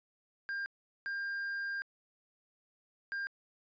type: tone bursts at uneven times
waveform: triangle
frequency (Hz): 1600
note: G6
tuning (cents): +35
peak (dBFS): -33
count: 3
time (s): 0.49-0.66 / 1.06-1.82 / 3.12-3.27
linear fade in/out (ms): 0
effects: resampled to 16000 Hz